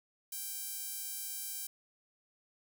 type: tone with high-pass filter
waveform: sawtooth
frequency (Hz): 784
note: G5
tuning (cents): 0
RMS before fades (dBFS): -41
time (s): 0.32-1.67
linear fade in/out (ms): 5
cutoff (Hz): 9200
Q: 0.67
effects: none